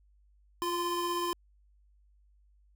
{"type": "tone pair together", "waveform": "square", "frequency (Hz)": [349.2, 1031.4], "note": ["F4", "C6"], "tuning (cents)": [0, -25], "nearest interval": "octave + perfect fifth", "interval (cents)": 1875, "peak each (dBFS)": [-34, -33], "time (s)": [0.62, 1.33], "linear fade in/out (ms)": 0, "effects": ["added 50 Hz sine -61 dBFS peak until 2.75 s"]}